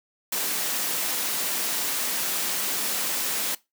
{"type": "high-pass noise", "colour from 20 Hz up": "white", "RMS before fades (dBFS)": -27, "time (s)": [0.32, 3.55], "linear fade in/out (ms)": 5, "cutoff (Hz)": 170, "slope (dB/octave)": 24, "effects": ["noise-tail reverb RT60 0.2 s tail -20 dB re dry"]}